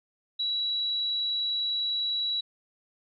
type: tone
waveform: sine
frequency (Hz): 3910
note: B7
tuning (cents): -18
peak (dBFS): -26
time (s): 0.39-2.41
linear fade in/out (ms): 10
effects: none